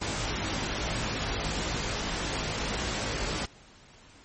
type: noise with comb filter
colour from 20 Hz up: pink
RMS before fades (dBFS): -31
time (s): 0.01-3.46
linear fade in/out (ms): 10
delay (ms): 19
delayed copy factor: +0.8
effects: pink hiss -54 dBFS RMS until 4.24 s + MP3 32 kbps